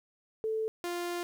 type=tone pair in turn; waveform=sine / sawtooth; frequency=440 / 349.2 Hz; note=A4 / F4; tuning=0 / 0 cents; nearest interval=major third; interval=400 cents; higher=first; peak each=-29 / -29 dBFS; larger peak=neither; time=0.44-0.68 / 0.84-1.23 s; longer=second; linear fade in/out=0 ms; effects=11-bit